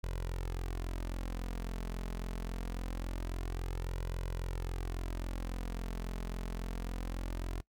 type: tone with flanger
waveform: sawtooth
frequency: 43.65 Hz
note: F1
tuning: in tune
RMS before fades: -38 dBFS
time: 0.03-7.61 s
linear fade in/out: 10 ms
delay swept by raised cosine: 2 to 4.7 ms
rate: 0.24 Hz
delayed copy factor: +0.55
effects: noise-tail reverb RT60 0.1 s tail -21 dB re dry